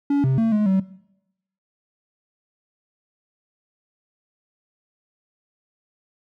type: tone with pitch steps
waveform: triangle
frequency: 283.5 / 132.5 / 225.4 / 210.9 / 190.8 Hz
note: C#4 / C3 / A3 / G#3 / G3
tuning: +39 / +22 / +42 / +27 / -47 cents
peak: -14 dBFS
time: 0.1-0.8 s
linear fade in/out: 5 ms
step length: 140 ms
effects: noise-tail reverb RT60 0.8 s tail -18 dB re dry